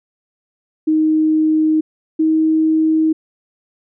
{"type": "tone pair in turn", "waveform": "sine", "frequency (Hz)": [312.4, 316.4], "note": ["D#4", "D#4"], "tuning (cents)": [7, 29], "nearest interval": "unison", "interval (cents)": 22, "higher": "second", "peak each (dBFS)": -11, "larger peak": "neither", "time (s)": [[0.87, 1.81], [2.19, 3.13]], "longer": "neither", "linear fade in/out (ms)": 10, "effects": []}